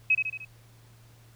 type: tone with echo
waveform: sine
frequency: 2550 Hz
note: D#7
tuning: 42 cents sharp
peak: -18 dBFS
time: 0.1-0.15 s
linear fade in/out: 5 ms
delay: 75 ms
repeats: 4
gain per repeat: -5 dB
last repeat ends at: 0.45 s
effects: added 115 Hz sine -53 dBFS peak until 1.35 s + pink hiss -60 dBFS RMS until 1.35 s